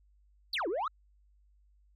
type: exponential two-way sweep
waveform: sine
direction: down then up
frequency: 4947 to 313.1 to 1359 Hz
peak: -28 dBFS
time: 0.53-0.88 s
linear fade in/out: 5 ms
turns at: 0.68 s
effects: tanh soft clip ceiling -29 dBFS + added 50 Hz sine -62 dBFS peak until 1.95 s